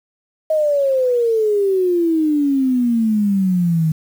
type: exponential sweep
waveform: sine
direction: down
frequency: 635 to 155.56 Hz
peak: -13 dBFS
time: 0.5-3.92 s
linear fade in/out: 5 ms
effects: 7-bit